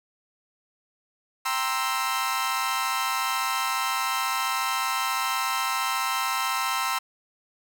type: chord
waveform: sawtooth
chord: C dominant seventh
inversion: second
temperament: equal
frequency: 784 / 932.3 / 1046.5 / 1318.5 Hz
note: G5 / Bb5 / C6 / E6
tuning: 0 / 0 / 0 / 0 cents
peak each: -30 / -28 / -25 / -25 dBFS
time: 1.45-6.99 s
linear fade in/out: 10 ms
effects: none